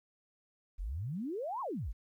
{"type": "exponential two-way sweep", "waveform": "sine", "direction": "up then down", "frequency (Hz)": [38.89, 1124, 38.89], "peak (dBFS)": -35, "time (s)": [0.78, 1.93], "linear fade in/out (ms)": 20, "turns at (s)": 1.61, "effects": ["12-bit"]}